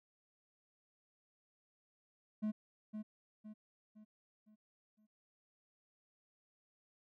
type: tone with echo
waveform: triangle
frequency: 214.1 Hz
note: A3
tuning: 47 cents flat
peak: -32 dBFS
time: 2.42-2.52 s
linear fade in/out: 20 ms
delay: 510 ms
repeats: 5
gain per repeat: -7 dB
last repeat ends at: 5.07 s
effects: none